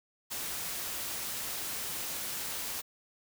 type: noise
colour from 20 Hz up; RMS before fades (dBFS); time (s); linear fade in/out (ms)
white; -37; 0.3-2.82; 20
effects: none